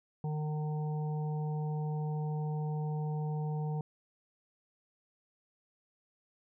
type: harmonic tone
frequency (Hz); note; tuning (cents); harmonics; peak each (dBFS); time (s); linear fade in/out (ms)
152.2; D#3; -38; 1 / 3 / 5 / 6; -32 / -44 / -46 / -50; 0.24-3.81; 2
effects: none